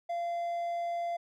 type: tone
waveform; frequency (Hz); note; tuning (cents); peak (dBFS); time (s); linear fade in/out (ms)
triangle; 688; F5; -26; -29; 0.09-1.17; 10
effects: none